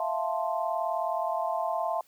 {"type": "chord", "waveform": "sine", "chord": "F major seventh", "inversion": "third", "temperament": "equal", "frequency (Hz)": [659.3, 698.5, 880, 1046.5], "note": ["E5", "F5", "A5", "C6"], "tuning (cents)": [0, 0, 0, 0], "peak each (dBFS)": [-31, -32, -33, -34], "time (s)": [0, 2.01], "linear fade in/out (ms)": 2, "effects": ["white hiss -63 dBFS RMS until 2.07 s"]}